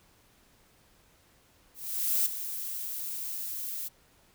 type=noise with ADSR envelope; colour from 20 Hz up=violet; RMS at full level=-25 dBFS; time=1.74-3.89 s; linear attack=520 ms; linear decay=7 ms; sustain=-11 dB; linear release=21 ms; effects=pink hiss -63 dBFS RMS until 4.34 s